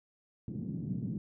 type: band-pass noise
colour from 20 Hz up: pink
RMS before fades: -37 dBFS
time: 0.48-1.18 s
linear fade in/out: 2 ms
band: 130 to 240 Hz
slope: 24 dB/octave
effects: none